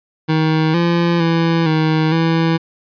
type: tone with pitch steps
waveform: 25% pulse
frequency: 157.8 / 171.1 / 166 / 157.4 / 164.2 Hz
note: D#3 / F3 / E3 / D#3 / E3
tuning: +25 / -35 / +12 / +20 / -6 cents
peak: -9 dBFS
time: 0.28-2.58 s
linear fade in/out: 20 ms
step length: 460 ms
effects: resampled to 11025 Hz